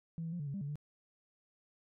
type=tone with pitch steps; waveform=sine; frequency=164.9 / 163.8 / 175 / 145.6 / 139.1 / 198.4 / 142.5 / 147.4 Hz; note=E3 / E3 / F3 / D3 / C#3 / G3 / C#3 / D3; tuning=+1 / -11 / +4 / -15 / +6 / +21 / +48 / +7 cents; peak=-36 dBFS; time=0.18-0.756 s; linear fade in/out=0 ms; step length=72 ms; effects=tanh soft clip ceiling -32 dBFS